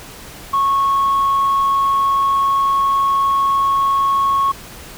sine tone, 1100 Hz, C#6, 14 cents flat, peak -11 dBFS, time 0.53-4.52 s, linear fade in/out 10 ms, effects tanh soft clip ceiling -10 dBFS + pink hiss -36 dBFS RMS until 4.97 s

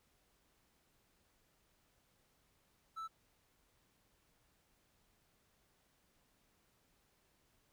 triangle tone, 1318.5 Hz, E6, in tune, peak -40 dBFS, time 2.96-3.08 s, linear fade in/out 20 ms, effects pink hiss -75 dBFS RMS until 7.72 s

